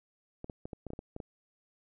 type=clicks; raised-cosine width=2 ms; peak=-27 dBFS; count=10; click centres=0.444 / 0.498 / 0.655 / 0.732 / 0.867 / 0.904 / 0.934 / 0.991 / 1.164 / 1.202 s; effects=none